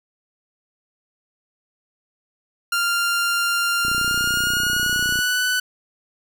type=tone with pitch glide; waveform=sawtooth; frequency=1394 to 1494.1 Hz; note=F6 to F#6; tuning=-4 to +16 cents; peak=-15 dBFS; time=2.72-5.6 s; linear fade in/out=5 ms; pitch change=+120 cents; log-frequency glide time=3.94-5.45 s
type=click train; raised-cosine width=3 ms; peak=-20 dBFS; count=42; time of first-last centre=3.85-5.19 s; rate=30.6 Hz
effects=none